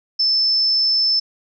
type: tone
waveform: sine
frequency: 5274 Hz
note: E8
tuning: in tune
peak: -14 dBFS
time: 0.19-1.2 s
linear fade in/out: 10 ms
effects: none

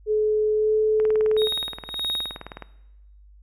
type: tone with pitch glide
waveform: sine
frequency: 427.7 to 432.2 Hz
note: A4 to A4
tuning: -49 to -31 cents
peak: -18 dBFS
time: 0.06-1.49 s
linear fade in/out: 50 ms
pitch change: +18 cents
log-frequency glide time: 0.54-0.74 s
type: click train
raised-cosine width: 0.5 ms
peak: -20 dBFS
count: 32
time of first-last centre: 1-2.623 s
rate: 19.1 Hz
type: tone with tremolo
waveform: triangle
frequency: 3752 Hz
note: A#7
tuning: 11 cents sharp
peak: -22 dBFS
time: 1.37-2.38 s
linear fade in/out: 10 ms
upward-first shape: sine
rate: 1.7 Hz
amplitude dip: 95%
effects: noise-tail reverb RT60 1.0 s tail -17 dB re dry + added 50 Hz sine -47 dBFS peak until 3.42 s

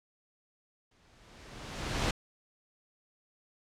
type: noise with exponential growth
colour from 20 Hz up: pink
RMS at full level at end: -28 dBFS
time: 0.91-2.11 s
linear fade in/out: 5 ms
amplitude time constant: 260 ms
effects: low-pass 6000 Hz 12 dB/octave

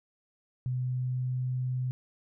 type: tone with pitch glide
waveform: sine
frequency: 126.5 to 127.23 Hz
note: B2 to C3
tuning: +42 to -48 cents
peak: -28 dBFS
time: 0.66-1.91 s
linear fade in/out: 0 ms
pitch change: +10 cents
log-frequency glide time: 0.83-1.46 s
effects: none

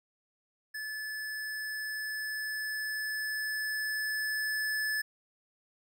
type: tone with level ramp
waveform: square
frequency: 1731 Hz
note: A6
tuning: 29 cents flat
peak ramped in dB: -37 to -30 dBFS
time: 0.74-5.02 s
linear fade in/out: 10 ms
effects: none

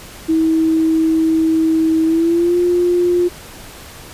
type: tone with pitch glide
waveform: sine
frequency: 321.5 to 352.6 Hz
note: E4 to F4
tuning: -43 to +17 cents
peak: -11 dBFS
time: 0.28-3.29 s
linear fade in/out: 20 ms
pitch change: +160 cents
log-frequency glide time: 2.05-2.57 s
effects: pink hiss -36 dBFS RMS until 4.13 s + resampled to 32000 Hz

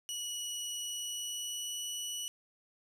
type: tone with pitch glide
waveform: 20% pulse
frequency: 2930 to 2947 Hz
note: F#7 to F#7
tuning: -18 to -8 cents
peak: -31 dBFS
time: 0.09-2.28 s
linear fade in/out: 0 ms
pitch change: +10 cents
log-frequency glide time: 0.8-1.79 s
effects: none

